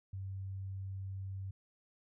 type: tone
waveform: sine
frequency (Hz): 96.3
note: G2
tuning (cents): -30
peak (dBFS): -39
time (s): 0.13-1.51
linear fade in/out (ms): 5
effects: none